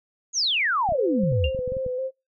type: exponential sweep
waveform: sine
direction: down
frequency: 6860 to 62.1 Hz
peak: -20 dBFS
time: 0.33-1.51 s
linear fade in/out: 50 ms
type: clicks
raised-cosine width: 5 ms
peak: -23 dBFS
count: 10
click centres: 0.89 / 0.922 / 1.236 / 1.322 / 1.548 / 1.591 / 1.677 / 1.721 / 1.768 / 1.864 s
type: tone with vibrato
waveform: sine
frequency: 515 Hz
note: C5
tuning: 28 cents flat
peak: -25 dBFS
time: 0.93-2.11 s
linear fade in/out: 50 ms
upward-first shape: square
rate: 3.8 Hz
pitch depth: 36 cents each way
type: tone with exponential decay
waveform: sine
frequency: 2794 Hz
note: F7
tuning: in tune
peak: -23 dBFS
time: 1.44-1.56 s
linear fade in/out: 2 ms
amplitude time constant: 25 ms
effects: noise-tail reverb RT60 0.2 s tail -21 dB re dry